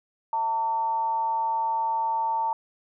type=tone with amplitude modulation; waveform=sine; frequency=900 Hz; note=A5; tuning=39 cents sharp; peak=-21 dBFS; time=0.33-2.53 s; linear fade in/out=2 ms; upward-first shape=sine; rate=248 Hz; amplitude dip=40%; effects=none